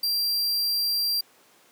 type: tone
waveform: 45% pulse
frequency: 4735 Hz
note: D8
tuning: 13 cents sharp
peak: -22 dBFS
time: 0.03-1.21 s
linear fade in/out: 5 ms
effects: pink hiss -57 dBFS RMS until 1.71 s + high-pass 300 Hz 12 dB/octave